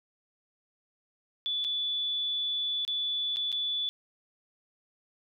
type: tone with dropouts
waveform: sine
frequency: 3460 Hz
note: A7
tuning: 30 cents flat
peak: -28 dBFS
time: 1.46-3.89 s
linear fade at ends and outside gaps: 0 ms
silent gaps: 1.642-1.647 / 2.85-2.878 / 3.361-3.369 / 3.518-3.526 s
effects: none